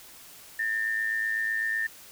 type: tone with amplitude modulation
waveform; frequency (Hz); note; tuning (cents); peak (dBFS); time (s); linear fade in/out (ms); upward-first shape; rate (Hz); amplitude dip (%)
sine; 1800; A6; +39; -23; 0.59-1.87; 5; sine; 108; 55
effects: white hiss -49 dBFS RMS until 2.11 s